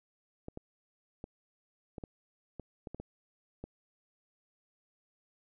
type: clicks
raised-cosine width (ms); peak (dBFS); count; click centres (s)
2; -28; 10; 0.484 / 0.574 / 1.241 / 1.982 / 2.038 / 2.597 / 2.872 / 2.946 / 3 / 3.64
effects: none